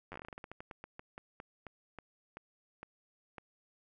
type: slowing click train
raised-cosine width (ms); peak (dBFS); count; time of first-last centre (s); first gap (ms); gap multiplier
0.5; -30; 24; 0.12-3.382; 10; 1.2
effects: none